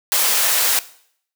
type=high-pass noise; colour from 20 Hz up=white; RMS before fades=-17 dBFS; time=0.12-0.79 s; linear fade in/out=0 ms; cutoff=530 Hz; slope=12 dB/octave; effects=noise-tail reverb RT60 0.6 s tail -17 dB re dry